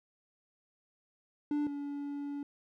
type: tone pair in turn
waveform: triangle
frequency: 293.6 / 285.7 Hz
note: D4 / D4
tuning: 0 / -48 cents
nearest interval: unison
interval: 48 cents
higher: first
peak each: -27 / -34 dBFS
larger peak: first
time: 1.51-1.67 / 1.67-2.43 s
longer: second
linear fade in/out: 2 ms
effects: none